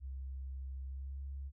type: tone with pitch glide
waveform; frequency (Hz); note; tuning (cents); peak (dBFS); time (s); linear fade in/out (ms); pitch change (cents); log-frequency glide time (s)
sine; 66.4 to 68.5; C2 to C#2; +26 to -20; -40; 0-1.52; 50; +54; 0.86-1.21
effects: none